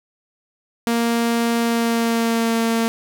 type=tone with pitch glide; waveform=sawtooth; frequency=233.1 to 228.3 Hz; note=A#3 to A#3; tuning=0 to -36 cents; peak=-13 dBFS; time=0.87-2.88 s; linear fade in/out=0 ms; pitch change=-36 cents; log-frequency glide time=1.59-2.55 s; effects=none

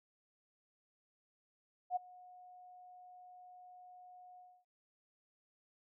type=tone with ADSR envelope; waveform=sine; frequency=726 Hz; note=F#5; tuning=33 cents flat; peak=-30 dBFS; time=1.9-4.65 s; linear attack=61 ms; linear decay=14 ms; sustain=-24 dB; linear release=270 ms; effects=none

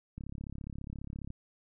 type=click train; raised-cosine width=5 ms; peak=-29 dBFS; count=40; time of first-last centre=0.18-1.304 s; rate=34.7 Hz; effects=none

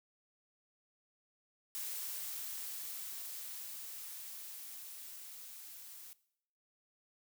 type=noise with level ramp; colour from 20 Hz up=blue; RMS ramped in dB=-41 to -52 dBFS; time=1.75-6.13 s; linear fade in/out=0 ms; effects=noise-tail reverb RT60 0.7 s tail -19 dB re dry

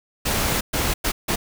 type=noise bursts at uneven times; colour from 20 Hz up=pink; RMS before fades=-22 dBFS; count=4; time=0.25-0.61 / 0.73-0.94 / 1.04-1.12 / 1.28-1.36 s; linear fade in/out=10 ms; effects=none

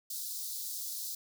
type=high-pass noise; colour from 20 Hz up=white; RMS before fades=-39 dBFS; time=0.1-1.15 s; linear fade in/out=5 ms; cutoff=3900 Hz; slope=48 dB/octave; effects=none

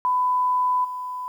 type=tone with level steps; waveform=sine; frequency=1000 Hz; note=B5; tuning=21 cents sharp; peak=-18 / -28 dBFS; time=0.05-1.28 s; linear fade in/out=0 ms; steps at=0.84 s; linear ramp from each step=10 ms; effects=9-bit

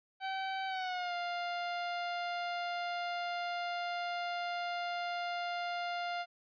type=tone with pitch glide; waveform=sawtooth; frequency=768 to 700.2 Hz; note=G5 to F5; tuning=-36 to +4 cents; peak=-31 dBFS; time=0.2-6.26 s; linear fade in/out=50 ms; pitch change=-160 cents; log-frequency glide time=0.67-1.14 s; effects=resampled to 11025 Hz

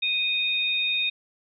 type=tone pair together; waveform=sine; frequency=2489 / 3698 Hz; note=D#7 / A#7; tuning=0 / -15 cents; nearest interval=perfect fifth; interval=685 cents; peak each=-25 dBFS; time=0.02-1.1 s; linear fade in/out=10 ms; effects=none

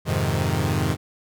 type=chord; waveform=sawtooth; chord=F minor seventh; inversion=none; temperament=equal; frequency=87.31 / 103.83 / 130.81 / 155.56 Hz; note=F2 / Ab2 / C3 / Eb3; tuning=0 / 0 / 0 / 0 cents; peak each=-22 dBFS; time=0.05-0.97 s; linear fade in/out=50 ms; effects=none

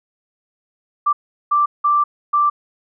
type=tone bursts at uneven times; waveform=sine; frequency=1174.7 Hz; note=D6; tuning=in tune; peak=-12 dBFS; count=4; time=1.06-1.13 / 1.51-1.66 / 1.84-2.04 / 2.33-2.5 s; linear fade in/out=10 ms; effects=none

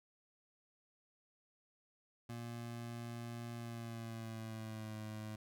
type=tone with pitch glide; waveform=25% pulse; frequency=117.9 to 108.11 Hz; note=A#2 to A2; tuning=+20 to -30 cents; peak=-40 dBFS; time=2.29-5.36 s; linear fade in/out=5 ms; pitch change=-150 cents; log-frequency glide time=3.55-4.99 s; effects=none

